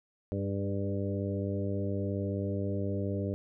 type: harmonic tone with a mistuned harmonic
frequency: 99 Hz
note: G2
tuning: 18 cents sharp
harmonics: 1 / 2 / 3 / 4 / 5 / 6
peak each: -33 / -36 / -38 / -39 / -40 / -41 dBFS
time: 0.32-3.34 s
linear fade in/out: 0 ms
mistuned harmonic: 4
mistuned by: +19 cents
effects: none